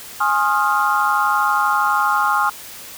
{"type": "chord", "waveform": "sine", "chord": "F minor seventh", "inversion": "first", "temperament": "equal with one note detuned", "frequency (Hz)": [830.6, 1064.8, 1244.5, 1396.9], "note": ["Ab5", "C6", "Eb6", "F6"], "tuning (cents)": [0, 30, 0, 0], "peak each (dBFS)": -20, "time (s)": [0.2, 2.5], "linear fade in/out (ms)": 10, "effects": ["white hiss -36 dBFS RMS until 2.97 s"]}